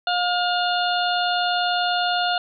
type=harmonic tone with a mistuned harmonic; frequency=712 Hz; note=F5; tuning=33 cents sharp; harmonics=1 / 2 / 4 / 5 / 6; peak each=-22 / -25 / -28 / -29 / -30 dBFS; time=0.07-2.38 s; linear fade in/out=2 ms; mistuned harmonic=6; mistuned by=-16 cents; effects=none